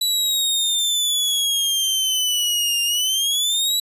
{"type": "exponential two-way sweep", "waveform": "sawtooth", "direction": "down then up", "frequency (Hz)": [3951, 2794, 3951], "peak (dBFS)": -15, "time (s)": [0.01, 3.8], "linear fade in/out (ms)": 5, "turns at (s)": 2.83, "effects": ["resampled to 32000 Hz"]}